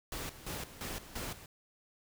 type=noise with tremolo; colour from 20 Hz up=pink; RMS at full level=-40 dBFS; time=0.12-1.46 s; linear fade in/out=2 ms; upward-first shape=square; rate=2.9 Hz; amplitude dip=75%; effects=none